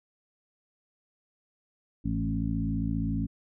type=harmonic tone with a mistuned harmonic; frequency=55 Hz; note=A1; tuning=in tune; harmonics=1 / 2 / 3 / 4 / 5; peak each=-33 / -33 / -33 / -33 / -33 dBFS; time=2.04-3.27 s; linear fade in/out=20 ms; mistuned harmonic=3; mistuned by=+24 cents; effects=none